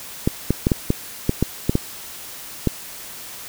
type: clicks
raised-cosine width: 3 ms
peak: -3 dBFS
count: 10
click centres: 0.275 / 0.506 / 0.669 / 0.718 / 0.904 / 1.294 / 1.426 / 1.695 / 1.754 / 2.673 s
effects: white hiss -36 dBFS RMS until 3.48 s